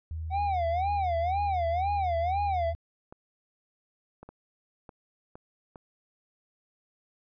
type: tone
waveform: sine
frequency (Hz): 80.1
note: E2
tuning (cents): -49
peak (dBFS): -32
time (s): 0.11-2.75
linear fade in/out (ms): 0
type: tone with vibrato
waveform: triangle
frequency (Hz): 740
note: F#5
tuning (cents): 0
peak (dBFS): -24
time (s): 0.3-2.74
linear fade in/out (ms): 50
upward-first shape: sine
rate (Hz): 2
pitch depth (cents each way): 180
type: clicks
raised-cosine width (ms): 1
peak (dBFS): -31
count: 6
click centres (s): 3.125 / 4.23 / 4.29 / 4.892 / 5.355 / 5.758
effects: resampled to 11025 Hz